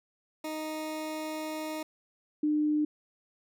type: tone pair in turn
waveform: 20% pulse / sine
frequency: 311.1 / 301.2 Hz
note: D#4 / D4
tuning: 0 / +44 cents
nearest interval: minor second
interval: 56 cents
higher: first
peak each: -29 / -24 dBFS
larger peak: second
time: 0.44-1.83 / 2.43-2.85 s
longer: first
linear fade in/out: 5 ms
effects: none